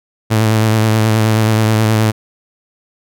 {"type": "tone with vibrato", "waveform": "sawtooth", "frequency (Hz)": 109.8, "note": "A2", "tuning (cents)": -3, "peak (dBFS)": -6, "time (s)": [0.3, 2.12], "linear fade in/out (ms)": 20, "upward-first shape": "sine", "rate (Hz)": 9.4, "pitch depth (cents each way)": 31, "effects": []}